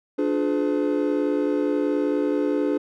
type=chord; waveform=triangle; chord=D diminished seventh; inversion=none; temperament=just; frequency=293.7 / 352.4 / 422.9 / 507.5 Hz; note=D4 / F4 / Ab4 / Cb5; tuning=0 / +16 / +31 / +47 cents; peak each=-21 / -27 / -24 / -26 dBFS; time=0.18-2.78 s; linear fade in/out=10 ms; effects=none